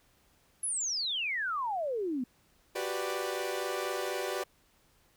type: exponential sweep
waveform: sine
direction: down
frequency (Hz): 11175 to 236.8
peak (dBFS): -30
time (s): 0.63-2.24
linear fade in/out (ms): 5
type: chord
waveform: sawtooth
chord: G major seventh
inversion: third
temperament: equal with one note detuned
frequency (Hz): 367.9 / 392 / 493.9 / 587.3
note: F#4 / G4 / B4 / D5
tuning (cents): -10 / 0 / 0 / 0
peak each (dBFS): -34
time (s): 2.75-4.44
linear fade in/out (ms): 10
effects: pink hiss -67 dBFS RMS until 5.16 s